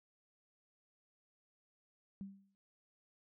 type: tone with exponential decay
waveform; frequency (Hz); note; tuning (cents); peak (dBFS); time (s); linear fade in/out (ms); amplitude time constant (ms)
sine; 196; G3; 0; -40; 2.21-2.55; 0; 73
effects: none